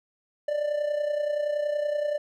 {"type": "tone with amplitude modulation", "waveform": "triangle", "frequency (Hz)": 591, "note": "D5", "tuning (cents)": 11, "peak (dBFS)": -20, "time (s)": [0.48, 2.18], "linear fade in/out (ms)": 5, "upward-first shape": "sine", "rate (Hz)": 30.6, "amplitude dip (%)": 60, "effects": []}